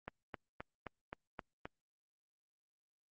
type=click train; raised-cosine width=0.5 ms; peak=-27 dBFS; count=7; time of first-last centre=0.08-1.655 s; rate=3.81 Hz; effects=Opus 32 kbps